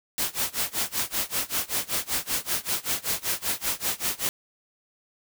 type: noise with tremolo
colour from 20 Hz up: white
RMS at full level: -25 dBFS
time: 0.18-4.29 s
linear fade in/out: 0 ms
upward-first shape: sine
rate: 5.2 Hz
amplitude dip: 95%
effects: none